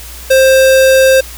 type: tone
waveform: square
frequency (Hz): 528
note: C5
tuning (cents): +16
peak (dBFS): -5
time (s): 0.3-1.21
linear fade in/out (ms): 10
effects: added 60 Hz sine -30 dBFS peak until 1.37 s + white hiss -31 dBFS RMS until 1.37 s